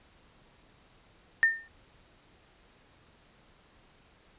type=tone with exponential decay; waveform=sine; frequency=1813 Hz; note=A#6; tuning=49 cents flat; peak=-16 dBFS; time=1.43-1.68 s; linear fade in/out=0 ms; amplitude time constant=54 ms; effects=pink hiss -61 dBFS RMS until 4.38 s + resampled to 8000 Hz